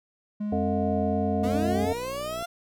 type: tone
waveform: triangle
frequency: 209 Hz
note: G#3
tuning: 11 cents sharp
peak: -25 dBFS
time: 0.4-1.86 s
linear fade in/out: 10 ms
type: harmonic tone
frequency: 89.8 Hz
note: F2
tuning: 49 cents sharp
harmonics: 1 / 3 / 5 / 7 / 8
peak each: -31 / -31 / -31 / -31 / -31 dBFS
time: 0.52-1.93 s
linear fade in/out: 5 ms
type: linear sweep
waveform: 30% pulse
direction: up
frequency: 233.1 to 698.5 Hz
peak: -28 dBFS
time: 1.43-2.46 s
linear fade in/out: 10 ms
type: click train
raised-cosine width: 2 ms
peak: -28 dBFS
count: 62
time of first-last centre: 1.43-2.425 s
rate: 61.3 Hz
effects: none